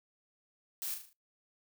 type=noise with echo; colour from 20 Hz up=blue; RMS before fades=-38 dBFS; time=0.82-0.94 s; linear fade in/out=0 ms; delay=38 ms; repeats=5; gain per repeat=-6 dB; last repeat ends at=1.13 s; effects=noise-tail reverb RT60 0.2 s tail -23 dB re dry